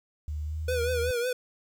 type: tone with pitch glide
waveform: sine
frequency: 75.4 to 78.69 Hz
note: D2 to D#2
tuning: +46 to +20 cents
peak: -30 dBFS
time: 0.28-1.11 s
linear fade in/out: 0 ms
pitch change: +74 cents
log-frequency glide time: 0.43-0.58 s
type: tone with vibrato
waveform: square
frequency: 488.2 Hz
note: B4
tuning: 20 cents flat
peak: -27 dBFS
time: 0.68-1.33 s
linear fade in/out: 5 ms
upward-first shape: triangle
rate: 5.4 Hz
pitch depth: 85 cents each way
effects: 10-bit

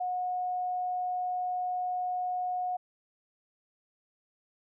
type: tone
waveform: sine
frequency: 727 Hz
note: F#5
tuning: 31 cents flat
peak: -29 dBFS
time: 0-2.77 s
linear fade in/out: 10 ms
effects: none

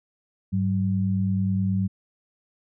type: tone pair together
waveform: sine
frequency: 100.65 / 190 Hz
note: G2 / F#3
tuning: +46 / +46 cents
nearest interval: major seventh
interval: 1100 cents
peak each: -24 / -23 dBFS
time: 0.52-1.88 s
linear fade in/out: 20 ms
effects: none

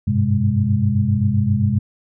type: tone cluster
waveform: sine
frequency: 96.2 / 103.8 / 127.3 / 205.7 Hz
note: G2 / G#2 / C3 / G#3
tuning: -32 / 0 / -47 / -16 cents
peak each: -20 dBFS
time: 0.07-1.79 s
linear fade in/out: 10 ms
effects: none

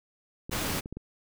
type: clicks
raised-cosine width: 3 ms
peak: -25 dBFS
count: 7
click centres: 0.495 / 0.598 / 0.701 / 0.749 / 0.859 / 0.926 / 0.97 s
type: noise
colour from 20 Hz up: pink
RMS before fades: -31 dBFS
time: 0.51-0.81 s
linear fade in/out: 20 ms
effects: none

